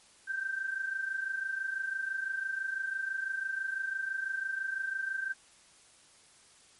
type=tone pair together; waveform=sine; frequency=1542 / 1568 Hz; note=G6 / G6; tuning=-29 / 0 cents; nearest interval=unison; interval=29 cents; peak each=-38 / -33 dBFS; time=0.27-5.34 s; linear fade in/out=20 ms; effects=white hiss -60 dBFS RMS until 6.79 s + MP3 48 kbps